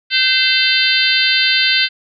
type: harmonic tone with a mistuned harmonic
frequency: 515 Hz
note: C5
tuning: 28 cents flat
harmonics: 3 / 4 / 5 / 6 / 7 / 8 / 9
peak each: -19 / -19 / -19 / -19 / -19 / -19 / -19 dBFS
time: 0.1-1.89 s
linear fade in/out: 50 ms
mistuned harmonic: 5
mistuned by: +55 cents
effects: none